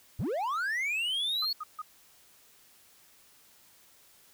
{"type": "linear sweep", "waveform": "triangle", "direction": "up", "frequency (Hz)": [69.3, 4411], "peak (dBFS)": -27, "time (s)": [0.19, 1.53], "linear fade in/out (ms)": 5}
{"type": "tone bursts", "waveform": "sine", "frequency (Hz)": 1244.5, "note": "D#6", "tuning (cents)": 0, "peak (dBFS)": -34, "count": 3, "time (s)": [1.42, 1.819], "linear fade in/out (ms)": 5, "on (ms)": 33, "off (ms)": 150}
{"effects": ["white hiss -60 dBFS RMS until 4.33 s"]}